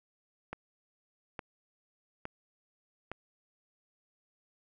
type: click train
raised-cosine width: 0.5 ms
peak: -23 dBFS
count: 4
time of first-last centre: 0.53-3.116 s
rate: 1.16 Hz
effects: none